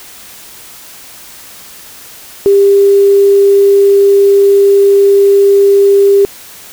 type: tone with quantisation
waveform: sine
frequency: 398.4 Hz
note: G4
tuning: 28 cents sharp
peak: -3 dBFS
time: 2.46-6.25 s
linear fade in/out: 0 ms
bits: 5
effects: white hiss -33 dBFS RMS until 6.72 s